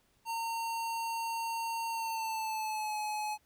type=tone with pitch glide; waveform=square; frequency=915 to 848.8 Hz; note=A#5 to G#5; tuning=-32 to +38 cents; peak=-34 dBFS; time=0.25-3.38 s; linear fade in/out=50 ms; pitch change=-130 cents; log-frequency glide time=1.9-2.97 s; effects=pink hiss -71 dBFS RMS until 3.45 s